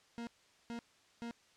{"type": "tone bursts", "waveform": "40% pulse", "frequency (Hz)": 234.2, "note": "A#3", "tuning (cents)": 8, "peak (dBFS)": -40, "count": 3, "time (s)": [0.18, 1.31], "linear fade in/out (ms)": 0, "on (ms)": 90, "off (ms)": 430, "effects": ["white hiss -67 dBFS RMS until 1.56 s", "low-pass 6000 Hz 12 dB/octave"]}